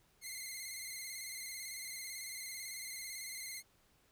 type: tone with vibrato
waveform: 10% pulse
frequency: 2100 Hz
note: C7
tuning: 6 cents sharp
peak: -34 dBFS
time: 0.21-3.63 s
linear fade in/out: 50 ms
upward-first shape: square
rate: 18 Hz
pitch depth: 43 cents each way
effects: pink hiss -71 dBFS RMS until 4.11 s